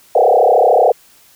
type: tone with frequency modulation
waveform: sine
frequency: 615 Hz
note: D#5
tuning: 20 cents flat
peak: -7 dBFS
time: 0.15-0.92 s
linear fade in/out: 5 ms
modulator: 33.5 Hz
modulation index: 5
effects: white hiss -48 dBFS RMS until 1.35 s